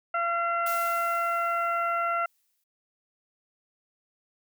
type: harmonic tone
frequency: 683 Hz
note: F5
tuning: 39 cents flat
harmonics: 1 / 2 / 3 / 4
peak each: -30 / -26 / -37 / -41 dBFS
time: 0.14-2.26 s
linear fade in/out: 5 ms
type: noise with exponential decay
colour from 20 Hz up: blue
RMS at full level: -36 dBFS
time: 0.66-2.64 s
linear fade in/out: 5 ms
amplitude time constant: 430 ms
effects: none